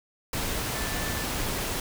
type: tone in noise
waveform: sine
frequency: 1760 Hz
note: A6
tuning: in tune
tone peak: -38 dBFS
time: 0.74-1.24 s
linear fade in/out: 2 ms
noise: pink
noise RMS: -30 dBFS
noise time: 0.33-1.8 s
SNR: -11 dB
effects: none